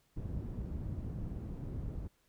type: low-pass noise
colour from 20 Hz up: white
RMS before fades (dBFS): -40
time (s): 0.16-2.08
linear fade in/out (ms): 10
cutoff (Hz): 130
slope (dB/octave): 12
effects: pink hiss -73 dBFS RMS until 2.28 s